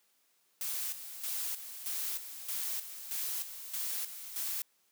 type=noise with tremolo; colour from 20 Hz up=blue; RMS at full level=-36 dBFS; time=0.61-4.62 s; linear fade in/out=2 ms; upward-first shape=square; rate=1.6 Hz; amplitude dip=65%; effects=white hiss -72 dBFS RMS until 4.91 s + high-pass 200 Hz 12 dB/octave